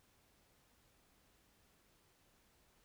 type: silence
effects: pink hiss -72 dBFS RMS until 2.84 s